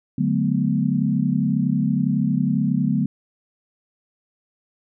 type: chord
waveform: sine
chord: B minor seventh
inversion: first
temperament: equal with one note detuned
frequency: 146.83 / 185 / 214.6 / 246.9 Hz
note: D3 / F#3 / A3 / B3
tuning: 0 / 0 / -43 / 0 cents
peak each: -23 dBFS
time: 0.18-3.06 s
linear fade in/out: 5 ms
effects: none